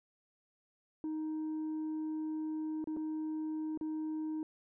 sine tone with dropouts, 311.9 Hz, D#4, 4 cents sharp, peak -32 dBFS, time 1.04-4.43 s, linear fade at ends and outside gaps 1 ms, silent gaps 2.842-2.873 / 2.965-2.97 / 3.775-3.811 s, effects tanh soft clip ceiling -34 dBFS

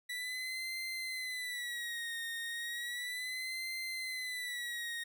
30% pulse tone with vibrato, 1960 Hz, B6, 14 cents flat, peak -35 dBFS, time 0.09-5.04 s, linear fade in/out 10 ms, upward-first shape sine, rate 0.34 Hz, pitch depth 100 cents each way, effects none

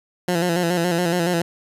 15% pulse tone with vibrato, 173.5 Hz, F3, 11 cents flat, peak -12 dBFS, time 0.28-1.42 s, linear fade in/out 5 ms, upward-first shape square, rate 7.1 Hz, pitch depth 55 cents each way, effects resampled to 32000 Hz

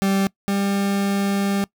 40% pulse tone pair in turn, 195.3 / 198.71 Hz, G3 / G3, -6 / +24 cents, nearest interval unison, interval 30 cents, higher second, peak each -16 / -18 dBFS, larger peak first, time 0.02-0.27 / 0.48-1.64 s, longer second, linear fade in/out 0 ms, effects noise-tail reverb RT60 0.1 s tail -23 dB re dry

